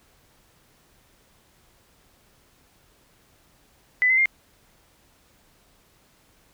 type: tone with pitch steps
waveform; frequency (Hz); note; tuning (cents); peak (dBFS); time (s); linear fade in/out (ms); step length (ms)
sine; 2000 / 2056 / 2114; B6 / C7 / C7; +21 / -31 / +17; -16; 4.02-4.257; 0; 79
effects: pink hiss -60 dBFS RMS until 6.53 s